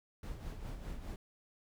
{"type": "noise with tremolo", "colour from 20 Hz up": "brown", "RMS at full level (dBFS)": -41, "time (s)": [0.23, 1.16], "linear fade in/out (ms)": 2, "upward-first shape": "sine", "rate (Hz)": 4.9, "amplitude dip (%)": 55, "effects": []}